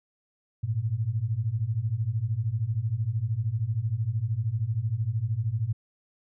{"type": "beating tone pair", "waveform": "sine", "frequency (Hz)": [103.83, 116.83], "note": ["G#2", "A#2"], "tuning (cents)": [0, 4], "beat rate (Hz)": 13, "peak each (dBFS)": [-29, -27], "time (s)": [0.63, 5.73], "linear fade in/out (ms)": 10, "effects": []}